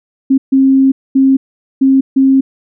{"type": "tone bursts at uneven times", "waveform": "sine", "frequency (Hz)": 267.9, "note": "C4", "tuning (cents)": 41, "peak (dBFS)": -5, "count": 5, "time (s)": [[0.3, 0.38], [0.52, 0.92], [1.15, 1.37], [1.81, 2.01], [2.16, 2.41]], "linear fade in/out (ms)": 10, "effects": []}